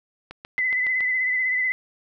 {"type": "click train", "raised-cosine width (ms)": 0.3, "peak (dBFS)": -21, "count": 6, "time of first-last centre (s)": [0.31, 1.006], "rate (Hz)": 7.18}
{"type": "tone with vibrato", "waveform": "sine", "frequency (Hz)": 2020, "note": "B6", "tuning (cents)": 39, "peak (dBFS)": -20, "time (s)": [0.58, 1.72], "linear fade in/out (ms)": 0, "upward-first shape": "sine", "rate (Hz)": 16, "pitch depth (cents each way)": 35}
{"effects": []}